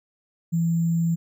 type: tone with sample-and-hold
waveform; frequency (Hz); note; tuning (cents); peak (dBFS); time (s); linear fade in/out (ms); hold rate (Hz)
sine; 166.7; E3; +20; -19; 0.52-1.16; 20; 7350
effects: none